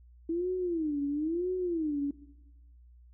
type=tone with vibrato; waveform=sine; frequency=323.4 Hz; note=E4; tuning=33 cents flat; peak=-28 dBFS; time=0.29-2.11 s; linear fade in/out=5 ms; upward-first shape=sine; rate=1 Hz; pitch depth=230 cents each way; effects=noise-tail reverb RT60 1.0 s tail -18 dB re dry + added 60 Hz sine -53 dBFS peak until 3.13 s